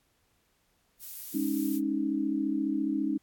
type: noise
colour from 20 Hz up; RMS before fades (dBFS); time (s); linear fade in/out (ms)
violet; -40; 0.99-1.81; 50
type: chord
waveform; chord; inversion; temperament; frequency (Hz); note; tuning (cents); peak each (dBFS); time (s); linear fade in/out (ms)
sine; Ab suspended fourth; none; just; 207.7 / 276.9 / 311.5; Ab3 / Db4 / Eb4; 0 / -2 / +2; -34 / -30 / -30; 1.34-3.18; 10
effects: pink hiss -71 dBFS RMS until 3.22 s + AAC 64 kbps